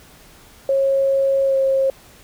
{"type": "tone with pitch glide", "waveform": "sine", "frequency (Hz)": [544, 537.1], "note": ["C#5", "C5"], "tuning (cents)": [-33, 45], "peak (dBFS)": -14, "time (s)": [0.69, 1.9], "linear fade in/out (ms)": 2, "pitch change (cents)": -22, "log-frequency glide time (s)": [1.45, 1.56], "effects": ["pink hiss -47 dBFS RMS until 2.23 s"]}